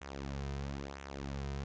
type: tone with flanger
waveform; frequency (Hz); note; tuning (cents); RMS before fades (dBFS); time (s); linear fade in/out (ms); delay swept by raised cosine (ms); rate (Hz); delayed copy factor
sawtooth; 69.3; C#2; 0; -41; 0.01-1.64; 5; 0.21 to 3.61; 1; -0.7
effects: resampled to 16000 Hz